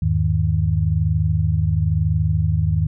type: tone cluster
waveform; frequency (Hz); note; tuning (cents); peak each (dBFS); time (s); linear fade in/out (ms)
sine; 81.2 / 102.2 / 155.4; E2 / G#2 / D#3; -26 / -27 / -2; -20; 0.02-2.87; 5
effects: none